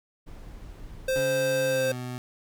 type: noise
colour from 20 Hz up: brown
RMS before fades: -42 dBFS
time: 0.26-1.21 s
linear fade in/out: 20 ms
type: tone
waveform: square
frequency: 523.3 Hz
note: C5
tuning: in tune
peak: -24 dBFS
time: 1.08-1.92 s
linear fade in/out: 5 ms
type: tone with pitch glide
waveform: 25% pulse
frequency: 138.59 to 124.9 Hz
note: C#3 to B2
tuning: 0 to +20 cents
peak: -29 dBFS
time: 1.16-2.18 s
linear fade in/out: 0 ms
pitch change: -180 cents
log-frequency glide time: 1.68-1.94 s
effects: none